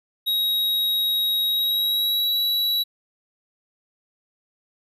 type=tone with pitch glide; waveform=square; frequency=3803 to 3914 Hz; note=A#7 to B7; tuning=+34 to -16 cents; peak=-20 dBFS; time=0.26-2.84 s; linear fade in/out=20 ms; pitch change=+50 cents; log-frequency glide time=1.47-2.42 s; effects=none